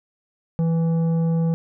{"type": "tone with tanh clipping", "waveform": "sine", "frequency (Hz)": 164.9, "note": "E3", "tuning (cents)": 1, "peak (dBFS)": -19, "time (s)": [0.59, 1.54], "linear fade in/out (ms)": 0, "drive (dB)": 9, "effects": []}